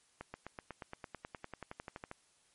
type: accelerating click train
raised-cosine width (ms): 0.5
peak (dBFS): -28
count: 20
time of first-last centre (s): 0.21-2.114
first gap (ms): 130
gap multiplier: 0.97
effects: white hiss -70 dBFS RMS until 2.54 s + MP3 48 kbps